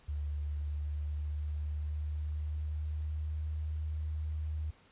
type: tone with pitch glide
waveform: sine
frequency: 73.42 to 77.03 Hz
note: D2 to D#2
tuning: 0 to -17 cents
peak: -33 dBFS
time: 0.08-4.71 s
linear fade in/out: 10 ms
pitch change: +83 cents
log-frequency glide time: 0.21-3.61 s
effects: pink hiss -63 dBFS RMS until 4.91 s + resampled to 8000 Hz